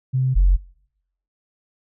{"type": "tone pair in turn", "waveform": "sine", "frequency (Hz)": [130.2, 45.43], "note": ["C3", "F#1"], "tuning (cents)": [-8, -31], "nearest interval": "octave + tritone", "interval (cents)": 1823, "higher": "first", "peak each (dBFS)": [-16, -10], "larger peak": "second", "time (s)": [[0.13, 0.35], [0.35, 0.57]], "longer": "neither", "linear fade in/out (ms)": 20, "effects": ["noise-tail reverb RT60 0.8 s tail -26 dB re dry", "tanh soft clip ceiling -7 dBFS"]}